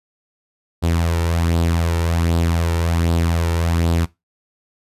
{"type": "tone with flanger", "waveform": "sawtooth", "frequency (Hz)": 83.9, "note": "E2", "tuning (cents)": 31, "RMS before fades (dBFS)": -18, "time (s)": [0.82, 4.06], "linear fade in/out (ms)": 20, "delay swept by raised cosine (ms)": [0.23, 2.23], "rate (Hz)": 1.3, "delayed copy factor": 0.5, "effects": ["noise-tail reverb RT60 0.2 s tail -19 dB re dry", "resampled to 32000 Hz"]}